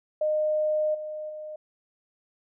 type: tone with level steps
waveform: sine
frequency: 613 Hz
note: D#5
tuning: 26 cents flat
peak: -22 / -32 / -35 dBFS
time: 0.21-1.56 s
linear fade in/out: 5 ms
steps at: 0.94 / 1.29 s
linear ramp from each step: 10 ms
effects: none